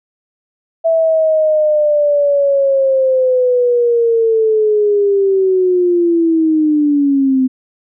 sine linear sweep, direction down, 659.3 to 256.4 Hz, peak -9 dBFS, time 0.84-7.48 s, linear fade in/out 20 ms, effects none

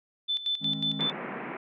sine tone with tremolo, 3520 Hz, A7, in tune, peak -25 dBFS, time 0.28-1.12 s, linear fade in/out 20 ms, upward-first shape square, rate 5.5 Hz, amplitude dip 75%
triangle chord, Ab major, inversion second, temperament equal with one note detuned, 155.56 / 207.7 / 268.5 Hz, Eb3 / Ab3 / C4, 0 / 0 / +45 cents, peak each -35 dBFS, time 0.6-1.09 s, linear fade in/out 50 ms
pink band-pass noise, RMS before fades -37 dBFS, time 0.99-1.57 s, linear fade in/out 5 ms, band 160 to 2400 Hz, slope 48 dB/octave
effects none

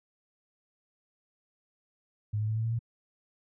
sine tone with pitch steps, 105.5 / 107.53 / 109.6 / 111.71 / 113.86 / 116.05 Hz, G#2 / A2 / A2 / A2 / A#2 / A#2, +28 / -39 / -6 / +27 / -40 / -7 cents, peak -27 dBFS, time 2.33-2.792 s, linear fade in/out 10 ms, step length 77 ms, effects none

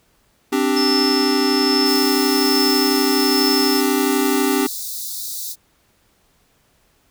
square chord, C suspended second, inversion none, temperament equal, 261.6 / 293.7 / 392 Hz, C4 / D4 / G4, 0 / 0 / 0 cents, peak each -21 dBFS, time 0.52-4.67 s, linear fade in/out 10 ms
sine tone with tremolo, 5274 Hz, E8, in tune, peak -17 dBFS, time 0.76-3.81 s, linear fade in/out 10 ms, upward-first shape triangle, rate 1.2 Hz, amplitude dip 50%
white high-pass noise, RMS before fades -28 dBFS, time 1.84-5.56 s, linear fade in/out 50 ms, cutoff 3700 Hz, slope 96 dB/octave
effects pink hiss -60 dBFS RMS until 7.1 s

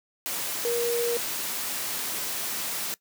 sine tone in noise, 473.4 Hz, A#4, 27 cents sharp, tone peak -24 dBFS, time 0.65-1.17 s, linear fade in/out 0 ms, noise white, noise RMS -31 dBFS, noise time 0.26-2.94 s, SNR +4 dB, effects noise-tail reverb RT60 0.1 s tail -20 dB re dry + high-pass 150 Hz 12 dB/octave

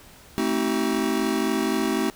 square chord, A diminished seventh, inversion none, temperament just, 220 / 264 / 316.8 / 380.2 Hz, A3 / C4 / Eb4 / Gb4, 0 / +16 / +31 / +47 cents, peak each -28 dBFS, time 0.38-2.1 s, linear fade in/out 0 ms, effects pink hiss -49 dBFS RMS until 2.15 s

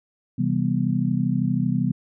sine chord, C major seventh, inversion none, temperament just, 130.81 / 163.52 / 196.22 / 245.3 Hz, C3 / E3 / G3 / B3, 0 / -14 / +2 / -12 cents, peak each -25 dBFS, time 0.38-1.92 s, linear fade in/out 10 ms, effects none

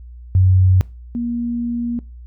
sine tone pair in turn, 93.1 / 237.5 Hz, F#2 / A#3, +11 / +33 cents, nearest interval octave + major third, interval 1622 cents, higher second, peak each -9 / -19 dBFS, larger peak first, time 0.35-0.81 / 1.15-1.99 s, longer second, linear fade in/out 0 ms, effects noise-tail reverb RT60 0.3 s tail -22 dB re dry + added 60 Hz sine -34 dBFS peak until 2.26 s

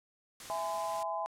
white noise, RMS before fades -46 dBFS, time 0.4-1.03 s, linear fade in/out 2 ms
sine chord, E augmented, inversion none, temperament equal with one note detuned, 659.3 / 830.6 / 1020.2 Hz, E5 / G#5 / B#5, 0 / 0 / -44 cents, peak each -37 dBFS, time 0.5-1.26 s, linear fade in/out 0 ms
effects low-pass 10000 Hz 12 dB/octave

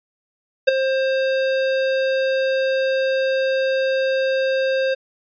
square tone with ADSR envelope, 530 Hz, C5, 22 cents sharp, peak -8 dBFS, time 0.67-4.95 s, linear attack 14 ms, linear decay 12 ms, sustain -10 dB, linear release 17 ms, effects resampled to 11025 Hz

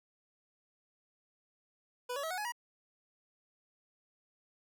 25% pulse tone with pitch steps, 493.9 / 564.1 / 644.2 / 735.8 / 840.3 / 959.7 Hz, B4 / C#5 / E5 / F#5 / G#5 / B5, 0 / +30 / -40 / -10 / +20 / -50 cents, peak -32 dBFS, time 2.09-2.522 s, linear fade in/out 10 ms, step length 72 ms, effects none

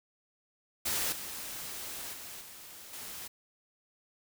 white noise with level steps, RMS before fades -32 / -41 / -45 / -49 / -43 dBFS, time 0.85-3.28 s, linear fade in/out 10 ms, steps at 1.12 / 2.13 / 2.41 / 2.93 s, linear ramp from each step 5 ms, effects none

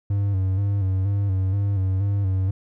triangle tone with vibrato, 97.4 Hz, G2, 11 cents flat, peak -17 dBFS, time 0.1-2.51 s, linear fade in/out 5 ms, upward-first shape square, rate 2.1 Hz, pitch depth 51 cents each way, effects none

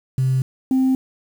sine tone pair in turn, 130.81 / 261.6 Hz, C3 / C4, 0 / 0 cents, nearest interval octave, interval 1200 cents, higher second, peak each -14 / -12 dBFS, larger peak second, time 0.18-0.42 / 0.71-0.95 s, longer neither, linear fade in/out 2 ms, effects tanh soft clip ceiling -12 dBFS + 7-bit

